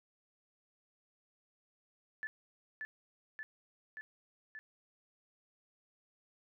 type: tone with echo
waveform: sine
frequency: 1741 Hz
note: A6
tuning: 19 cents flat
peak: -37 dBFS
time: 2.23-2.27 s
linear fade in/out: 0 ms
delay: 580 ms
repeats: 4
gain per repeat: -2 dB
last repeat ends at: 4.59 s
effects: none